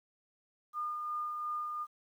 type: tone with tremolo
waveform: sine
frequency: 1214 Hz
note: D#6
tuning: 43 cents flat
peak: -33 dBFS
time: 0.73-1.87 s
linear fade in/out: 50 ms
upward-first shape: sine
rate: 2.8 Hz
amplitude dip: 30%
effects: 11-bit